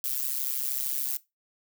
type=noise with amplitude modulation; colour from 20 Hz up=violet; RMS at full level=-26 dBFS; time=0.04-1.17 s; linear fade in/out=2 ms; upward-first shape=sine; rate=133 Hz; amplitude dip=100%; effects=noise-tail reverb RT60 0.2 s tail -18 dB re dry